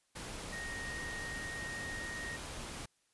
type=tone in noise; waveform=sine; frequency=1864.7 Hz; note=A#6; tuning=in tune; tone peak=-41 dBFS; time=0.52-2.37 s; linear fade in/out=10 ms; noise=pink; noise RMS=-44 dBFS; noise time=0.15-2.86 s; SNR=0 dB; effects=white hiss -75 dBFS RMS until 3.13 s + resampled to 24000 Hz